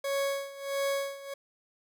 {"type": "tone with tremolo", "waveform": "40% pulse", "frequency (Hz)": 554.4, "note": "C#5", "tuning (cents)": 0, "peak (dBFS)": -26, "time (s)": [0.04, 1.34], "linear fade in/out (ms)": 5, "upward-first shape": "sine", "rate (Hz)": 1.5, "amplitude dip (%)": 85, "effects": []}